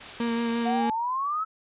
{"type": "noise", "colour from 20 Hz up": "white", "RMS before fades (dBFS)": -39, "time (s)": [0, 0.71], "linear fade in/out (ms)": 10}
{"type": "tone with vibrato", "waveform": "35% pulse", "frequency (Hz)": 233, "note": "A#3", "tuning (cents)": -1, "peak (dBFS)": -23, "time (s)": [0.2, 0.9], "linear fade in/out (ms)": 2, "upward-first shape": "sine", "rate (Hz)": 5.8, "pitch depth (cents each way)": 14}
{"type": "exponential sweep", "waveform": "sine", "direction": "up", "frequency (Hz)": [710, 1318.5], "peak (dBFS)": -25, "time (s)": [0.65, 1.45], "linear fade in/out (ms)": 20}
{"effects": ["resampled to 8000 Hz"]}